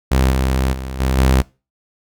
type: tone with level steps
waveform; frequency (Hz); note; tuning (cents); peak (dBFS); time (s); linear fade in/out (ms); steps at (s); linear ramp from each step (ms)
sawtooth; 65.41; C2; 0; -8 / -11 / -21 / -11 / -7; 0.11-1.42; 10; 0.3 / 0.72 / 0.99 / 1.17; 20
effects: noise-tail reverb RT60 0.3 s tail -23 dB re dry